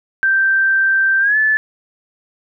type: tone with pitch glide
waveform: sine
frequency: 1566 to 1737.6 Hz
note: G6 to A6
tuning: -2 to -22 cents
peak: -11 dBFS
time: 0.23-1.57 s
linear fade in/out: 0 ms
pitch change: +180 cents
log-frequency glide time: 1.2-1.37 s
effects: none